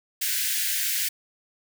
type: high-pass noise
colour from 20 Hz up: white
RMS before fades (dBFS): -26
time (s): 0.21-1.09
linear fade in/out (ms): 10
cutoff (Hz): 1500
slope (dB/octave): 96
effects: none